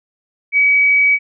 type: tone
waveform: sine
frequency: 2273 Hz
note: C#7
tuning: 43 cents sharp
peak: -9 dBFS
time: 0.52-1.19 s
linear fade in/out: 50 ms
effects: none